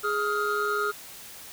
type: tone cluster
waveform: triangle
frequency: 416.2 / 1258 / 1405 Hz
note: G#4 / D#6 / F6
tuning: +4 / +19 / +10 cents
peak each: -27 dBFS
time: 0.03-0.92 s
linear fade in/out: 20 ms
effects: white hiss -44 dBFS RMS until 1.52 s